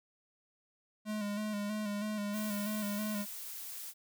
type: tone with vibrato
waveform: square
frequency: 208.9 Hz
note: G#3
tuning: 10 cents sharp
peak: -35 dBFS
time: 1.05-3.26 s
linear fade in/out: 50 ms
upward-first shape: square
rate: 3.1 Hz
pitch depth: 34 cents each way
type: noise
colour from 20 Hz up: blue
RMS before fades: -44 dBFS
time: 2.32-3.94 s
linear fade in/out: 50 ms
effects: none